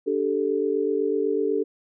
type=chord; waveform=sine; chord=D suspended fourth; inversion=none; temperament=equal with one note detuned; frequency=292.3 / 392 / 440 Hz; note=D4 / G4 / A4; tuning=-8 / 0 / 0 cents; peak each=-28 / -25 / -24 dBFS; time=0.06-1.64 s; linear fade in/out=20 ms; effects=none